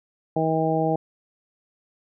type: harmonic tone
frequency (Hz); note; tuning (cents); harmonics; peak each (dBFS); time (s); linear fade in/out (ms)
159.8; D#3; +47; 1 / 2 / 3 / 4 / 5; -26 / -26 / -26 / -26 / -26; 0.36-0.96; 5
effects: none